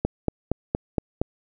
click train, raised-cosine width 2 ms, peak -8 dBFS, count 6, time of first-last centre 0.05-1.216 s, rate 4.29 Hz, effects none

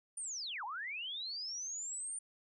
sine linear two-way sweep, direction down then up, 9360 to 790 to 9100 Hz, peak -39 dBFS, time 0.17-2.19 s, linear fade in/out 5 ms, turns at 0.64 s, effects none

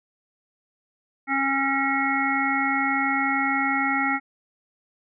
harmonic tone, 273.1 Hz, C#4, 26 cents flat, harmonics 1 / 3 / 5 / 7 / 8, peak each -27 / -27 / -27 / -27 / -27 dBFS, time 1.27-4.2 s, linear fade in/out 50 ms, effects none

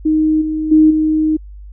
sine tone with level steps, 311.1 Hz, D#4, in tune, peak -10 / -16 / -5 / -11 dBFS, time 0.05-1.37 s, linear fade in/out 10 ms, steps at 0.41 / 0.71 / 0.9 s, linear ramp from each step 10 ms, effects added 50 Hz sine -31 dBFS peak until 1.72 s

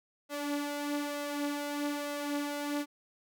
sawtooth tone with flanger, 290 Hz, D4, 22 cents flat, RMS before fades -35 dBFS, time 0.29-2.86 s, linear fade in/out 50 ms, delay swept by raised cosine 1.5 to 4.9 ms, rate 1.1 Hz, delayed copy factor +0.5, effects none

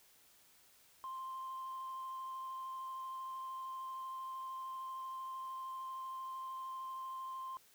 sine tone with vibrato, 1049 Hz, C6, 4 cents sharp, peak -40 dBFS, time 1.04-7.57 s, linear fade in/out 0 ms, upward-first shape sine, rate 13 Hz, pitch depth 8 cents each way, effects tanh soft clip ceiling -39 dBFS + white hiss -66 dBFS RMS until 7.74 s

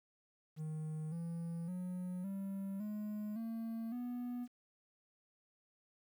triangle tone with pitch steps, 155.9 / 168.06 / 181.16 / 195.29 / 210.5 / 226.9 / 244.6 Hz, D#3 / E3 / F#3 / G3 / G#3 / A#3 / B3, +4 / +34 / -36 / -6 / +24 / -47 / -16 cents, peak -37 dBFS, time 0.56-4.48 s, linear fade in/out 50 ms, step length 560 ms, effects 11-bit

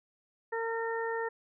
harmonic tone, 456.2 Hz, A#4, 37 cents flat, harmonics 1 / 2 / 3 / 4, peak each -33 / -37 / -43 / -38 dBFS, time 0.52-1.29 s, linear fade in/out 10 ms, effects none

